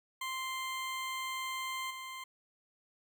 20% pulse tone with level steps, 1046.5 Hz, C6, in tune, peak -31 / -37 dBFS, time 0.21-2.24 s, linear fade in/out 5 ms, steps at 1.9 s, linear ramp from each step 10 ms, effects none

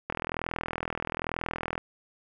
click train, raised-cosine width 0.5 ms, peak -15 dBFS, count 70, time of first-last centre 0.1-1.779 s, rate 41.1 Hz, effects none

